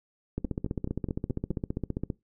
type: two click trains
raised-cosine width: 3 ms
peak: -17 / -20 dBFS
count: 27 / 6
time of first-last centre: 0.38-2.102 / 0.45-1.512 s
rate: 15.1 / 4.71 Hz
effects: noise-tail reverb RT60 0.2 s tail -22 dB re dry